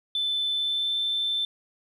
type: tone with pitch glide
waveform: sine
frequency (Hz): 3520 to 3544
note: A7 to A7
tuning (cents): 0 to +12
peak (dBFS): -23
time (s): 0.15-1.45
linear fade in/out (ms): 2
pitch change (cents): +12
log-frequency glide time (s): 0.52-0.97
effects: tanh soft clip ceiling -19 dBFS + 10-bit